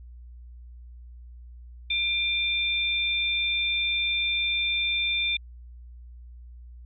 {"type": "tone pair together", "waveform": "sine", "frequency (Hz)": [2385, 3573], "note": ["D7", "A7"], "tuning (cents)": [26, 26], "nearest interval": "perfect fifth", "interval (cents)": 700, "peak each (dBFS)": -26, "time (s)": [1.9, 5.37], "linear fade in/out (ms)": 5, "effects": ["added 60 Hz sine -42 dBFS peak until 6.85 s"]}